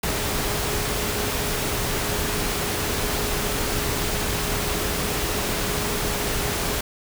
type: tone in noise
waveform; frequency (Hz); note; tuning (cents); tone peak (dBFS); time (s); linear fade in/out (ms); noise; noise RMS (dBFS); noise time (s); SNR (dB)
sine; 415.3; G#4; 0; -33; 0.03-6.81; 5; pink; -25; 0.03-6.81; -11
effects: none